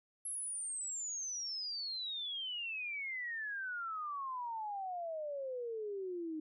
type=exponential sweep; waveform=sine; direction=down; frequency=11175 to 306.1 Hz; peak=-38 dBFS; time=0.25-6.4 s; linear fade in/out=5 ms; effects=none